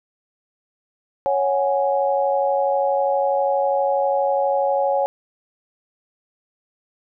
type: chord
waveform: sine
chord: C# suspended fourth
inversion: none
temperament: just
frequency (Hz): 554.4 / 739.2 / 831.5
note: C#5 / F#5 / G#5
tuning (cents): 0 / -2 / +2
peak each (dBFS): -19 / -24 / -22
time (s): 1.26-5.06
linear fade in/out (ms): 0
effects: none